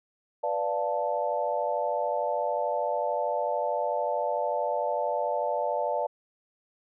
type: chord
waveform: sine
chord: B half-diminished seventh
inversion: none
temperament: equal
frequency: 493.9 / 587.3 / 698.5 / 880 Hz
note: B4 / D5 / F5 / A5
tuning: 0 / 0 / 0 / 0 cents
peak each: -33 / -29 / -32 / -31 dBFS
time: 0.43-6.07 s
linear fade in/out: 10 ms
effects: none